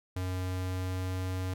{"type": "tone with pitch glide", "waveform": "square", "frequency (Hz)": [92.1, 92.69], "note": ["F#2", "F#2"], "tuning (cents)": [-7, 4], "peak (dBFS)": -32, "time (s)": [0.16, 1.54], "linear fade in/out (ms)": 5, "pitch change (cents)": 11, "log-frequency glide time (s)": [0.43, 1.21], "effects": []}